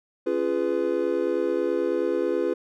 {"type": "chord", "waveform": "triangle", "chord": "C# dominant seventh", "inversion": "none", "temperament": "just", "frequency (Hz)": [277.2, 346.5, 415.8, 498.9], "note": ["C#4", "E#4", "G#4", "B4"], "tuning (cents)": [0, -14, 2, 17], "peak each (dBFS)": [-30, -24, -26, -25], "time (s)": [0.26, 2.54], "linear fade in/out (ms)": 10, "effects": []}